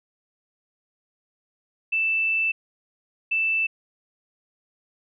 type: tone bursts at uneven times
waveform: sine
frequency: 2649 Hz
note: E7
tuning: 8 cents sharp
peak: -20 dBFS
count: 2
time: 1.92-2.52 / 3.31-3.67 s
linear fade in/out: 10 ms
effects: none